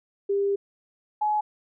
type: tone pair in turn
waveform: sine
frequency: 399.2 / 845.9 Hz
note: G4 / G#5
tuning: +32 / +32 cents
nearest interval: octave + minor second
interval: 1300 cents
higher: second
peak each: -21 dBFS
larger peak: neither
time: 0.29-0.56 / 1.21-1.41 s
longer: first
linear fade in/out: 10 ms
effects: none